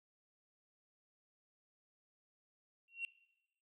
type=tone with exponential growth; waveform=sine; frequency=2740 Hz; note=F7; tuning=34 cents flat; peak=-33 dBFS; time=2.88-3.05 s; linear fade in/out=1 ms; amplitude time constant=36 ms; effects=noise-tail reverb RT60 0.9 s tail -20 dB re dry + tanh soft clip ceiling -33 dBFS